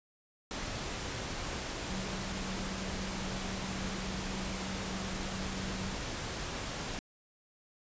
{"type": "tone in noise", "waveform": "sine", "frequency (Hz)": 190.3, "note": "F#3", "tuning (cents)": 49, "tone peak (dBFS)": -40, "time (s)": [1.9, 5.95], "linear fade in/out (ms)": 0, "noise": "pink", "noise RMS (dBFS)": -38, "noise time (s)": [0.51, 6.99], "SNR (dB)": -5, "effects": ["resampled to 16000 Hz"]}